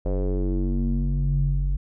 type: tone with low-pass filter sweep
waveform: square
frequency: 47 Hz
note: F#1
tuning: 28 cents sharp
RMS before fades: -23 dBFS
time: 0.05-1.77 s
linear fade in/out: 10 ms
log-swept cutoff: 550 to 98 Hz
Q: 3.6
effects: none